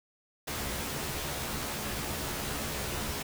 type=noise with comb filter; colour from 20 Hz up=pink; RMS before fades=-35 dBFS; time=0.47-3.23 s; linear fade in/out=10 ms; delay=14 ms; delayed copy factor=+1; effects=none